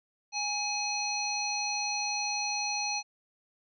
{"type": "harmonic tone with a mistuned harmonic", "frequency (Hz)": 844, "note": "G#5", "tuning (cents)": 28, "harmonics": [1, 3, 5, 7], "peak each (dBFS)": [-35, -35, -35, -35], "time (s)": [0.32, 3.03], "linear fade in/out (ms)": 50, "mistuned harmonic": 1, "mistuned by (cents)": -38, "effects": []}